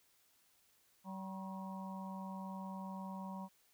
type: harmonic tone with a mistuned harmonic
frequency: 190.8 Hz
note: G3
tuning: 47 cents flat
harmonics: 1 / 3 / 4 / 5 / 6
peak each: -44 / -55 / -55 / -49 / -57 dBFS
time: 1.04-3.49 s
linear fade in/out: 50 ms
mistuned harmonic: 6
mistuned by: -97 cents
effects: white hiss -72 dBFS RMS until 3.73 s